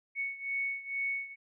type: beating tone pair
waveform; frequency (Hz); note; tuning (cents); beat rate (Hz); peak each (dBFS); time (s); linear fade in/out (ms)
sine; 2217 / 2219.2; C#7 / C#7; 0 / +1; 2.2; -34 / -37; 0.15-1.36; 50
effects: none